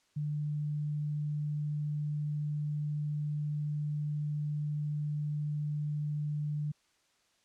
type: tone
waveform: sine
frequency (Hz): 148.8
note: D3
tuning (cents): +23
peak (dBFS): -31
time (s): 0.16-6.72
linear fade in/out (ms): 10
effects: white hiss -71 dBFS RMS until 7.44 s + low-pass 7000 Hz 12 dB/octave